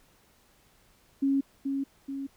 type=tone with echo; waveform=sine; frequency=274.3 Hz; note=C#4; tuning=18 cents flat; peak=-22 dBFS; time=1.22-1.41 s; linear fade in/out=10 ms; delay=430 ms; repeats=2; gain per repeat=-5 dB; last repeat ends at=2.27 s; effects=pink hiss -63 dBFS RMS until 2.36 s